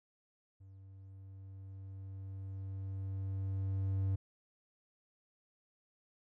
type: tone with level ramp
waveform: triangle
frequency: 96.5 Hz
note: G2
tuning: 27 cents flat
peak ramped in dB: -51 to -28 dBFS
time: 0.6-4.16 s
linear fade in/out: 10 ms
effects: none